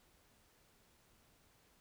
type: silence
effects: pink hiss -70 dBFS RMS until 1.8 s